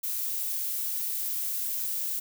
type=noise; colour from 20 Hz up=violet; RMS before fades=-31 dBFS; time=0.03-2.2 s; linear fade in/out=10 ms; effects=none